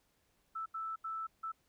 sine tone bursts at uneven times, 1318.5 Hz, E6, in tune, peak -37 dBFS, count 4, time 0.55-0.66 / 0.74-0.96 / 1.04-1.27 / 1.43-1.52 s, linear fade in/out 10 ms, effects pink hiss -75 dBFS RMS until 1.68 s

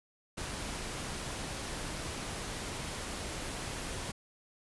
pink noise, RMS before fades -39 dBFS, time 0.37-4.12 s, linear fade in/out 10 ms, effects resampled to 24000 Hz

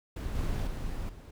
brown noise with level steps, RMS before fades -34 / -31 / -35 / -45 dBFS, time 0.16-1.31 s, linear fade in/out 5 ms, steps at 0.35 / 0.67 / 1.09 s, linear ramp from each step 2 ms, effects none

